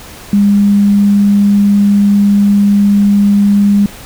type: tone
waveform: sine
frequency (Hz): 202.6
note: G#3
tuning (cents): -43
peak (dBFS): -5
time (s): 0.33-3.86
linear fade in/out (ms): 2
effects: pink hiss -32 dBFS RMS until 4.05 s